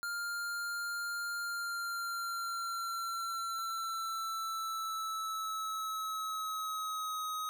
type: tone with pitch glide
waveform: square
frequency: 1400 to 1261.8 Hz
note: F6 to D#6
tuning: +4 to +24 cents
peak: -36 dBFS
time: 0.03-7.49 s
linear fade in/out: 0 ms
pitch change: -180 cents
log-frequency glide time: 1.4-7.29 s
effects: none